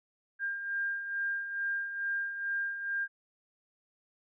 sine beating tone pair, 1600 / 1602.3 Hz, G6 / G6, +35 / +37 cents, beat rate 2.3 Hz, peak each -40 / -32 dBFS, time 0.39-3.08 s, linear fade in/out 50 ms, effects none

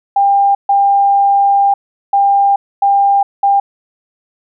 sine tone bursts at uneven times, 798 Hz, G5, 31 cents sharp, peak -7 dBFS, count 5, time 0.16-0.55 / 0.69-1.74 / 2.13-2.56 / 2.82-3.23 / 3.43-3.6 s, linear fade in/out 5 ms, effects none

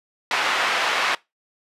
pink band-pass noise, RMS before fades -22 dBFS, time 0.31-1.15 s, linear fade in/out 2 ms, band 930 to 3000 Hz, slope 12 dB/octave, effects noise-tail reverb RT60 0.2 s tail -22 dB re dry + resampled to 32000 Hz

